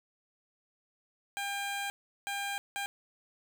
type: tone bursts at uneven times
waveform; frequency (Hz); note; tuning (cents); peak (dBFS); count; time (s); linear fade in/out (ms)
15% pulse; 800; G5; +35; -27; 3; 1.37-1.9 / 2.27-2.58 / 2.76-2.86; 0
effects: none